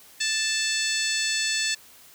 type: harmonic tone with a mistuned harmonic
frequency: 880 Hz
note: A5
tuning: in tune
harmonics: 2 / 3 / 4 / 5 / 6 / 7 / 8 / 9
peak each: -30 / -30 / -31 / -30 / -34 / -36 / -36 / -31 dBFS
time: 0.2-1.75 s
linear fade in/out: 10 ms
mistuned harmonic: 7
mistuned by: +17 cents
effects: white hiss -51 dBFS RMS until 2.14 s